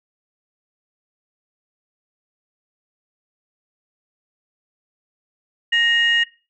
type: tone pair together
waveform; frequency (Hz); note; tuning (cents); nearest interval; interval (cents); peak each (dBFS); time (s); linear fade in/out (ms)
sine; 1864.7 / 2862; A#6 / F7; 0 / +42; perfect fifth; 742; -16 / -17; 5.72-6.24; 10
effects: noise-tail reverb RT60 0.3 s tail -17 dB re dry + tanh soft clip ceiling -8 dBFS